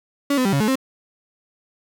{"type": "tone with pitch steps", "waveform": "35% pulse", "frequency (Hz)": [283, 254.9, 195.8, 139.5, 214.7, 264.4], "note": ["C#4", "C4", "G3", "C#3", "A3", "C4"], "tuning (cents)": [36, -45, -2, 11, -42, 18], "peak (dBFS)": -15, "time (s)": [0.3, 0.756], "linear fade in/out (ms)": 5, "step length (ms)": 76, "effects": []}